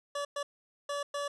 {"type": "tone bursts at uneven times", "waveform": "25% pulse", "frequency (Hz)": 573, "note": "D5", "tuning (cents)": -43, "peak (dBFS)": -29, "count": 4, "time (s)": [[0.15, 0.25], [0.36, 0.43], [0.89, 1.03], [1.14, 1.28]], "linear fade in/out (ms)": 5, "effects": ["resampled to 22050 Hz"]}